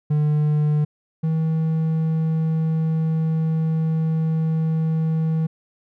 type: tone pair in turn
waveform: triangle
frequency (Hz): 150.1 / 160.04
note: D3 / D#3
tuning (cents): +38 / +49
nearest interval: minor second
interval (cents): 111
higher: second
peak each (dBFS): -14 / -16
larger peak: first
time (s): 0.1-0.85 / 1.23-5.47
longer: second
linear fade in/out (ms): 10
effects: none